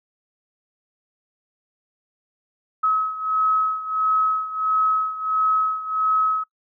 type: beating tone pair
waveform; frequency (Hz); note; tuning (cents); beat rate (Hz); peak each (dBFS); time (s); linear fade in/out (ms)
sine; 1281 / 1282.5; E6 / E6; -50 / -48; 1.5; -20 / -24; 2.83-6.44; 10
effects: noise-tail reverb RT60 0.1 s tail -22 dB re dry